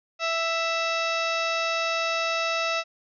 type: harmonic tone with a mistuned harmonic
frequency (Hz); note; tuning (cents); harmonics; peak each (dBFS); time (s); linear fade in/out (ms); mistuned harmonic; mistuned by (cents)
661; E5; +5; 1 / 2 / 3 / 4 / 5 / 6 / 7 / 8 / 9 / 10; -29 / -29 / -35 / -29 / -42 / -35 / -40 / -36 / -43 / -49; 0.19-2.84; 50; 6; -57
effects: none